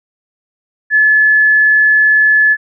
sine tone, 1721 Hz, A6, 39 cents flat, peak -6 dBFS, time 0.9-2.57 s, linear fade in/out 50 ms, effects none

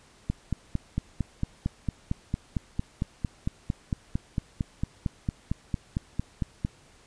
click train, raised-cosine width 5 ms, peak -14 dBFS, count 29, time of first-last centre 0.3-6.649 s, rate 4.41 Hz, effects pink hiss -57 dBFS RMS until 7.06 s + resampled to 22050 Hz

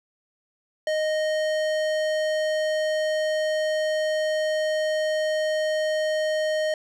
sine tone with tanh clipping, 620 Hz, D#5, 6 cents flat, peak -24 dBFS, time 0.87-6.74 s, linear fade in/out 2 ms, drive 18 dB, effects none

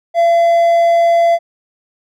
triangle tone, 679 Hz, F5, 49 cents flat, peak -6 dBFS, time 0.14-1.39 s, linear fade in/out 50 ms, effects none

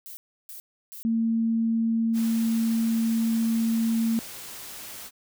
violet noise bursts, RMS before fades -41 dBFS, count 3, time 0.06-1.03 s, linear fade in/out 0 ms, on 110 ms, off 320 ms
sine tone, 227 Hz, A#3, 46 cents flat, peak -21 dBFS, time 1.05-4.19 s, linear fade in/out 0 ms
white noise, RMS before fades -40 dBFS, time 2.13-5.11 s, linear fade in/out 50 ms
effects none

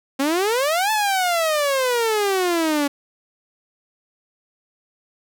sawtooth exponential two-way sweep, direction up then down, 263.6 to 880 to 280.2 Hz, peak -14 dBFS, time 0.19-2.88 s, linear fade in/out 10 ms, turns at 0.91 s, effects none

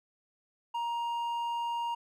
sine tone with hard clipping, 940 Hz, A#5, 14 cents sharp, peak -32 dBFS, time 0.74-1.95 s, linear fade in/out 10 ms, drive 5 dB, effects none

